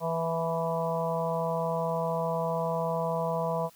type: harmonic tone with a mistuned harmonic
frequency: 164.81 Hz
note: E3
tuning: in tune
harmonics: 1 / 3 / 4 / 5 / 6 / 7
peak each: -33 / -33 / -31 / -40 / -33 / -43 dBFS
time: 0-3.7 s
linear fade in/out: 50 ms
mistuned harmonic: 5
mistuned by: +40 cents
effects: white hiss -58 dBFS RMS until 3.75 s

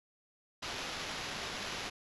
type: noise with sample-and-hold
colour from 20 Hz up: white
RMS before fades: -40 dBFS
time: 0.62-1.9 s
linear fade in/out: 10 ms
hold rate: 8820 Hz
effects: resampled to 24000 Hz

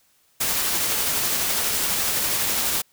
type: noise with tremolo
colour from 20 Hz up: white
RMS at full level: -22 dBFS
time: 0.4-2.82 s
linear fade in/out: 10 ms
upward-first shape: triangle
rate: 12 Hz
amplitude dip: 25%
effects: white hiss -62 dBFS RMS until 2.92 s

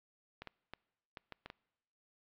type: clicks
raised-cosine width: 0.3 ms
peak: -29 dBFS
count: 7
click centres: 0.42 / 0.473 / 0.736 / 1.172 / 1.323 / 1.46 / 1.501 s
effects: noise-tail reverb RT60 1.0 s tail -25 dB re dry + low-pass 5000 Hz 12 dB/octave

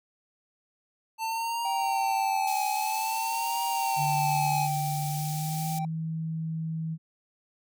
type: tone with vibrato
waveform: square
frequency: 889 Hz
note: A5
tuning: 18 cents sharp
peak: -29 dBFS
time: 1.18-4.69 s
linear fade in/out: 50 ms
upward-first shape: triangle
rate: 0.51 Hz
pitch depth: 99 cents each way
type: tone with tremolo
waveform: triangle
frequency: 780 Hz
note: G5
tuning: 9 cents flat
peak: -24 dBFS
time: 1.65-5.85 s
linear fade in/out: 2 ms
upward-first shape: sine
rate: 0.47 Hz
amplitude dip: 70%
type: high-pass noise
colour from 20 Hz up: pink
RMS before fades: -39 dBFS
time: 2.47-5.79 s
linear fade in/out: 5 ms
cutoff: 5400 Hz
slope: 12 dB/octave
type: tone with pitch glide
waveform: sine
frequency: 146.83 to 161.05 Hz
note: D3 to E3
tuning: 0 to -40 cents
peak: -29 dBFS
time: 3.96-6.98 s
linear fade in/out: 50 ms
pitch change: +160 cents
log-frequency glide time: 5.08-5.73 s
effects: none

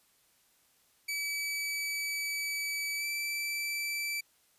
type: tone with pitch glide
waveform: sawtooth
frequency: 2293 to 2325 Hz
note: D7 to D7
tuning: -42 to -18 cents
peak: -29 dBFS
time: 1.08-4.21 s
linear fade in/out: 10 ms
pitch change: +24 cents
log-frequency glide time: 2.97-3.05 s
effects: white hiss -68 dBFS RMS until 4.58 s + resampled to 32000 Hz

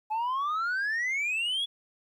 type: exponential sweep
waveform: sine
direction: up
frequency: 848 to 3425 Hz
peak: -24 dBFS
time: 0.1-1.66 s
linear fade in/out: 20 ms
effects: tanh soft clip ceiling -26 dBFS + 11-bit

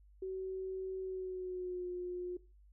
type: tone with pitch glide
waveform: sine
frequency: 377.7 to 358.2 Hz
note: F#4 to F4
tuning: +36 to +44 cents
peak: -37 dBFS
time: 0.22-2.37 s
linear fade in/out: 5 ms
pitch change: -92 cents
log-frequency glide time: 1-1.88 s
effects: noise-tail reverb RT60 0.3 s tail -18 dB re dry + added 50 Hz sine -59 dBFS peak until 2.72 s

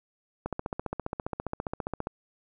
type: click train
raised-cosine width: 1 ms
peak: -17 dBFS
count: 25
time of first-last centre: 0.46-2.071 s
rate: 14.9 Hz
effects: none

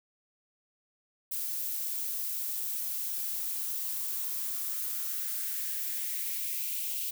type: noise with high-pass filter sweep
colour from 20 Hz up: violet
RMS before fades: -34 dBFS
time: 1.31-7.11 s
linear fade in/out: 10 ms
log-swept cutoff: 340 to 2800 Hz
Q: 3
effects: none

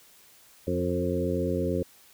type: harmonic tone with a mistuned harmonic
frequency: 88.8 Hz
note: F2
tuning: 29 cents sharp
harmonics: 1 / 2 / 3 / 4 / 5 / 6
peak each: -32 / -32 / -32 / -32 / -32 / -32 dBFS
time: 0.67-1.83 s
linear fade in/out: 5 ms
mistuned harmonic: 5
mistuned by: +18 cents
effects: white hiss -56 dBFS RMS until 2.13 s

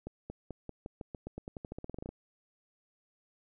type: accelerating click train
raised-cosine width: 2 ms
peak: -27 dBFS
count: 21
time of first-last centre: 0.07-2.09 s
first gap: 230 ms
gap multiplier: 0.9
effects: none

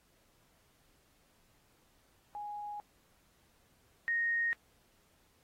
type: tone pair in turn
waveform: sine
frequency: 829 / 1861 Hz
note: G#5 / A#6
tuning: -3 / -3 cents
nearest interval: octave + major second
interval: 1400 cents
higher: second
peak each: -39 / -29 dBFS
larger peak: second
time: 2.35-2.8 / 4.08-4.53 s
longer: neither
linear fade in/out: 0 ms
effects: pink hiss -70 dBFS RMS until 5.43 s + AAC 48 kbps

